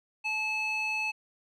square tone with band-pass filter, 865 Hz, A5, 30 cents flat, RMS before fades -31 dBFS, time 0.24-1.12 s, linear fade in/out 20 ms, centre 2600 Hz, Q 2.9, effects none

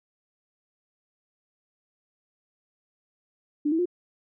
sine tone with pitch steps, 295.4 / 324 / 355.4 Hz, D4 / E4 / F4, +10 / -30 / +30 cents, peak -21 dBFS, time 3.65-3.857 s, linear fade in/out 10 ms, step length 69 ms, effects none

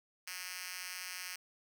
5% pulse tone with high-pass filter, 182.3 Hz, F#3, 25 cents flat, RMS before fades -44 dBFS, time 0.27-1.36 s, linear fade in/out 5 ms, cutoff 2800 Hz, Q 0.87, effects none

